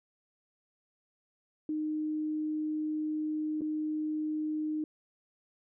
sine tone with dropouts, 307.5 Hz, D#4, 20 cents flat, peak -30 dBFS, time 1.69-4.84 s, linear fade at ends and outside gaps 2 ms, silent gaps 3.609-3.617 s, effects none

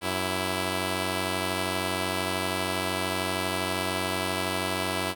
5% pulse tone pair together, 92.88 / 331 Hz, F#2 / E4, +7 / +7 cents, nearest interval octave + minor seventh, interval 2200 cents, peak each -18 dBFS, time 0.01-5.15 s, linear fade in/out 50 ms, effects none

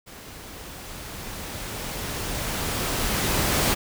pink noise with level ramp, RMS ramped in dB -43 to -21 dBFS, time 0.06-3.75 s, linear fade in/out 20 ms, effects none

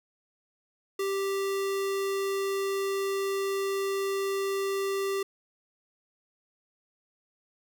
square tone, 392 Hz, G4, in tune, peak -28 dBFS, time 0.99-5.23 s, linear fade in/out 5 ms, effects none

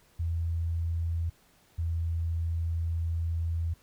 sine tone pair in turn, 83.4 / 83.09 Hz, E2 / E2, +21 / +14 cents, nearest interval unison, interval 7 cents, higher first, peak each -27 dBFS, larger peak neither, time 0.19-1.3 / 1.78-3.74 s, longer second, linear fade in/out 10 ms, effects pink hiss -63 dBFS RMS until 3.82 s

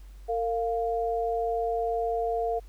sine tone pair together, 456.4 / 698.5 Hz, A#4 / F5, -37 / 0 cents, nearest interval perfect fifth, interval 737 cents, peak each -28 dBFS, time 0.28-2.6 s, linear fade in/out 20 ms, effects added 48 Hz sine -43 dBFS peak until 2.68 s + pink hiss -62 dBFS RMS until 2.68 s

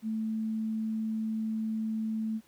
sine tone, 220 Hz, A3, in tune, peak -29 dBFS, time 0.02-2.41 s, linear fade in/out 50 ms, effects pink hiss -63 dBFS RMS until 2.47 s + high-pass 100 Hz 12 dB/octave

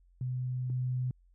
sine tone pair in turn, 126.6 / 126.6 Hz, B2 / B2, +43 / +43 cents, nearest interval unison, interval 0 cents, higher neither, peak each -31 / -29 dBFS, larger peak second, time 0.21-0.7 / 0.7-1.11 s, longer first, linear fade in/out 2 ms, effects added 44 Hz sine -60 dBFS peak until 1.34 s

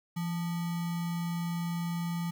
sine tone with sample-and-hold, 170 Hz, F3, 46 cents flat, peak -30 dBFS, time 0.16-2.31 s, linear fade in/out 10 ms, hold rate 1050 Hz, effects none

